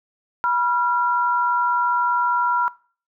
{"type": "tone pair together", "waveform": "sine", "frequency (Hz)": [974, 1377.4], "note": ["B5", "F6"], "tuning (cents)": [-24, -24], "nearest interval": "tritone", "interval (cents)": 600, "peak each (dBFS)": -20, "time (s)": [0.44, 2.68], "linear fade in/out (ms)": 0, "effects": ["noise-tail reverb RT60 0.4 s tail -20 dB re dry"]}